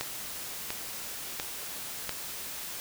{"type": "click train", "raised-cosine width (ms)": 0.2, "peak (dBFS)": -14, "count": 4, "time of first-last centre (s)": [0.01, 2.093], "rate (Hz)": 1.44, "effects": ["white hiss -39 dBFS RMS until 2.8 s"]}